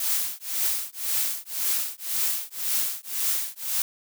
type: noise with tremolo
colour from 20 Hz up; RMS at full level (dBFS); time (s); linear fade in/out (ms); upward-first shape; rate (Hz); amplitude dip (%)
blue; -23; 0-3.82; 2; triangle; 1.9; 100
effects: none